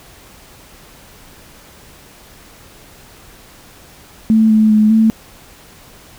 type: tone with pitch steps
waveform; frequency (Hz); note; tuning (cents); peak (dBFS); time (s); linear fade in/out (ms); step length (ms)
sine; 220.5 / 217 / 214.1 / 221.5; A3 / A3 / A3 / A3; +4 / -24 / -47 / +12; -7; 4.3-5.1; 0; 200
effects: pink hiss -42 dBFS RMS until 6.18 s